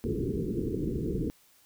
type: low-pass noise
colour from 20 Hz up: white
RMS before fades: -31 dBFS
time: 0.04-1.3 s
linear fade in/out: 0 ms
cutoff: 450 Hz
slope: 96 dB/octave
effects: white hiss -62 dBFS RMS until 1.65 s